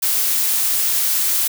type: noise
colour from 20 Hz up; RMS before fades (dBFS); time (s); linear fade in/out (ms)
blue; -18; 0.02-1.48; 10
effects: none